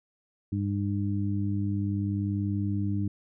harmonic tone, 100.6 Hz, G2, 45 cents sharp, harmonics 1 / 2 / 3, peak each -28 / -31 / -33 dBFS, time 0.52-3.08 s, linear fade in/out 5 ms, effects none

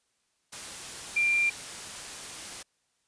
sine tone in noise, 2380 Hz, D7, 22 cents sharp, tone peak -22 dBFS, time 1.16-1.5 s, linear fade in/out 10 ms, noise white, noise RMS -40 dBFS, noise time 0.52-2.63 s, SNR +15 dB, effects white hiss -74 dBFS RMS until 3.07 s + resampled to 22050 Hz

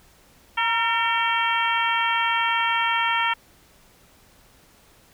harmonic tone with a mistuned harmonic, 454.2 Hz, A#4, 45 cents flat, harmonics 2 / 3 / 4 / 5 / 6 / 7, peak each -24 / -26 / -27 / -28 / -29 / -29 dBFS, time 0.57-3.34 s, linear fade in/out 10 ms, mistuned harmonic 2, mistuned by +50 cents, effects pink hiss -55 dBFS RMS until 5.13 s

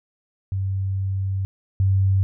sine tone pair in turn, 96.4 / 96.4 Hz, G2 / G2, -28 / -28 cents, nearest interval unison, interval 0 cents, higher neither, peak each -21 / -15 dBFS, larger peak second, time 0.52-1.45 / 1.8-2.23 s, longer first, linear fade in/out 0 ms, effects none

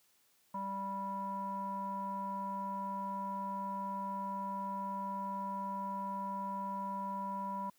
square tone with low-pass filter, 196 Hz, G3, in tune, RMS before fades -39 dBFS, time 0.54-7.7 s, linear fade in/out 5 ms, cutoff 990 Hz, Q 9.9, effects white hiss -71 dBFS RMS until 7.78 s + high-pass 80 Hz 12 dB/octave

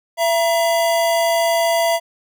square tone pair together, 671 / 949.8 Hz, E5 / A#5, +31 / +32 cents, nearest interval tritone, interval 601 cents, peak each -16 / -23 dBFS, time 0.17-2 s, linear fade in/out 50 ms, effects none

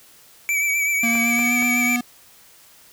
square tone with vibrato, 2300 Hz, D7, 37 cents flat, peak -19 dBFS, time 0.49-1.96 s, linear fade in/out 0 ms, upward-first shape sine, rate 7.9 Hz, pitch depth 37 cents each way
square tone with pitch glide, 232.7 to 243.6 Hz, A#3 to B3, -3 to -24 cents, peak -22 dBFS, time 1.03-2.01 s, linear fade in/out 5 ms, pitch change +79 cents, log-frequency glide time 1.19-1.56 s
clicks, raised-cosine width 0.5 ms, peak -17 dBFS, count 3, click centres 1.154 / 1.392 / 1.624 s
effects white hiss -50 dBFS RMS until 2.92 s

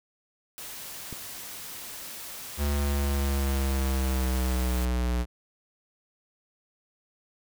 white noise, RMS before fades -40 dBFS, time 0.58-4.85 s, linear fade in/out 0 ms
click, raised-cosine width 3 ms, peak -25 dBFS, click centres 1.127 s
square linear sweep, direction down, 72.7 to 60 Hz, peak -25 dBFS, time 2.57-5.26 s, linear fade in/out 50 ms
effects none

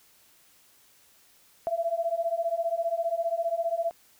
sine beating tone pair, 663 / 678 Hz, E5 / E5, +10 / +49 cents, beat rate 15 Hz, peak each -29 / -28 dBFS, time 1.67-3.91 s, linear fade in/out 0 ms, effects white hiss -60 dBFS RMS until 4.19 s

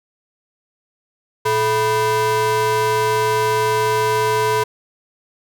square ring-modulated tone, 275.1 Hz, C#4, 13 cents flat, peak -13 dBFS, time 1.45-4.64 s, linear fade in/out 10 ms, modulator 708 Hz, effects none

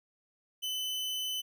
40% pulse tone, 3022 Hz, F#7, 36 cents sharp, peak -32 dBFS, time 0.62-1.42 s, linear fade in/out 20 ms, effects none

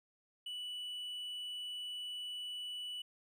triangle tone, 2960 Hz, F#7, in tune, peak -39 dBFS, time 0.46-3.02 s, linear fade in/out 5 ms, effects none

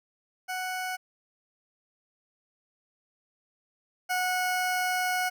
20% pulse tone pair in turn, 740 / 732.8 Hz, F#5 / F#5, 0 / -17 cents, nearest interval unison, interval 17 cents, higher first, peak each -26 / -21 dBFS, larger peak second, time 0.48-0.97 / 4.09-5.3 s, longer second, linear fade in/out 20 ms, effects none

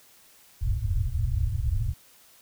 white low-pass noise, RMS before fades -26 dBFS, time 0.61-1.94 s, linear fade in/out 10 ms, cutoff 120 Hz, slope 96 dB/octave, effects white hiss -56 dBFS RMS until 2.41 s

